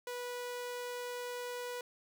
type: tone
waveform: sawtooth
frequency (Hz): 490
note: B4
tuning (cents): -14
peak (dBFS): -35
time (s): 0.07-1.81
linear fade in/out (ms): 2
effects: none